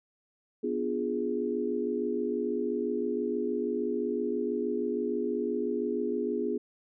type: chord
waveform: sine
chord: B diminished seventh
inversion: none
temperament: equal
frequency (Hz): 246.9 / 293.7 / 349.2 / 415.3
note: B3 / D4 / F4 / Ab4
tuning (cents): 0 / 0 / 0 / 0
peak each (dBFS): -33 / -37 / -34 / -31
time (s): 0.63-6.58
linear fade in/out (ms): 10
effects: none